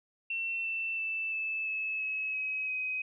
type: tone with pitch steps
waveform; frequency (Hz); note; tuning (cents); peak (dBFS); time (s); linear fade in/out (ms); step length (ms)
sine; 2701 / 2675 / 2648 / 2623 / 2597 / 2572 / 2546 / 2522; E7 / E7 / E7 / E7 / E7 / E7 / D#7 / D#7; +42 / +25 / +7 / -9 / -26 / -43 / +39 / +23; -31; 0.3-3.02; 5; 340
effects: none